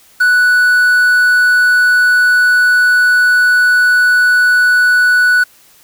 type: tone with quantisation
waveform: triangle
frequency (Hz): 1480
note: F#6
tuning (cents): 0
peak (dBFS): -5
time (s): 0.2-5.44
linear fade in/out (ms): 10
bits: 5
effects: white hiss -46 dBFS RMS until 5.83 s